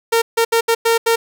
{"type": "tone bursts at uneven times", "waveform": "sawtooth", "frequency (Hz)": 459.1, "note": "A#4", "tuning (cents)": -26, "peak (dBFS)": -8, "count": 6, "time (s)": [[0.12, 0.22], [0.37, 0.45], [0.52, 0.61], [0.68, 0.75], [0.85, 0.98], [1.06, 1.16]], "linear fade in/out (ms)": 10, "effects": []}